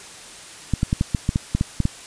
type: clicks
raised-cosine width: 5 ms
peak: -6 dBFS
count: 11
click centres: 0.737 / 0.831 / 0.929 / 1.011 / 1.148 / 1.291 / 1.359 / 1.55 / 1.611 / 1.803 / 1.854 s
effects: white hiss -40 dBFS RMS until 2.06 s + resampled to 22050 Hz